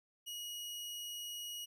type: tone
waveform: sawtooth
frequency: 2900 Hz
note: F#7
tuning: 35 cents flat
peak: -39 dBFS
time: 0.26-1.66 s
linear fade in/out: 20 ms
effects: none